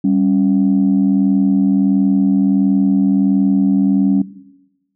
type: tone pair together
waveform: sine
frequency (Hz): 195.75 / 277.2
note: G3 / C#4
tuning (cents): -2 / 0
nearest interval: tritone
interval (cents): 602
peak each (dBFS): -13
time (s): 0.04-4.22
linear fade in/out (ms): 5
effects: noise-tail reverb RT60 1.0 s tail -17 dB re dry + tanh soft clip ceiling -5 dBFS